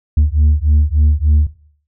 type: beating tone pair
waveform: sine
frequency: 73.42 / 76.82 Hz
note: D2 / D#2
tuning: 0 / -22 cents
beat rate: 3.4 Hz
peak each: -10 dBFS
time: 0.17-1.47 s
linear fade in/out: 5 ms
effects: noise-tail reverb RT60 0.5 s tail -17 dB re dry + tanh soft clip ceiling -6 dBFS